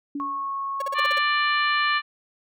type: tone with exponential decay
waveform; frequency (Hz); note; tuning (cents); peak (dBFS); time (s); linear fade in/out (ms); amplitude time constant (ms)
sine; 285.5; D4; -49; -25; 0.15-0.51; 5; 77
type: tone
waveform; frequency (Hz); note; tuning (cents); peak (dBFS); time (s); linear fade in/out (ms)
sine; 1098; C#6; -17; -26; 0.2-1.06; 0
type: tone bursts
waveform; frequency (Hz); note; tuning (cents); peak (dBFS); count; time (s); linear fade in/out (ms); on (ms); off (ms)
45% pulse; 558; C#5; +11; -28; 7; 0.8-1.186; 5; 20; 41
type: harmonic tone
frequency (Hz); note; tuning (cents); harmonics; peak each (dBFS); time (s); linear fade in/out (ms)
590; D5; +8; 2 / 3 / 4 / 5 / 6 / 7; -23 / -24 / -28 / -30 / -38 / -33; 0.94-2.02; 50
effects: none